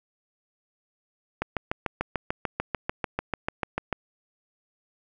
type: click train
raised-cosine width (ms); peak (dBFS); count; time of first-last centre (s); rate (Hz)
0.5; -11; 18; 1.42-3.927; 6.78
effects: none